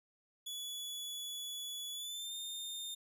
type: tone with pitch glide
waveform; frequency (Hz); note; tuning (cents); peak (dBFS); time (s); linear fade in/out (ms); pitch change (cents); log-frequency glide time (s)
sawtooth; 3411 to 3635; G#7 to A#7; +46 to -44; -38; 0.46-2.95; 10; +110; 1.93-2.35
effects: none